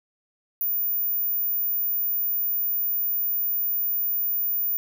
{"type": "tone", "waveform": "sine", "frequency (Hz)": 14790, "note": "A#9", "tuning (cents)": -15, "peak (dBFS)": -22, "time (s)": [0.61, 4.77], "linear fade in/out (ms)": 0, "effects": []}